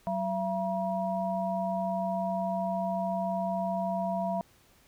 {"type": "tone cluster", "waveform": "sine", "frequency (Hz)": [188.3, 678, 955], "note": ["F#3", "E5", "A#5"], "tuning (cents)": [31, 49, 42], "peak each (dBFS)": [-33, -30, -36], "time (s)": [0.07, 4.41], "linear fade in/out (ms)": 0, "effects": ["pink hiss -62 dBFS RMS until 4.87 s"]}